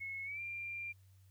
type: tone with pitch glide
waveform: sine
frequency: 2184 to 2382 Hz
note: C#7 to D7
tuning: -26 to +24 cents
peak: -40 dBFS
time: 0-0.93 s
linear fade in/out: 20 ms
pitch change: +150 cents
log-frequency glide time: 0.24-0.41 s
effects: added 95 Hz sine -60 dBFS peak until 1.3 s + white hiss -75 dBFS RMS until 1.3 s